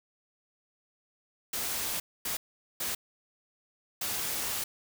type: noise bursts at uneven times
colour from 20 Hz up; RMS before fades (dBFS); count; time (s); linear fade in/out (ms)
white; -33; 4; 1.53-2 / 2.25-2.37 / 2.8-2.95 / 4.01-4.64; 5
effects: none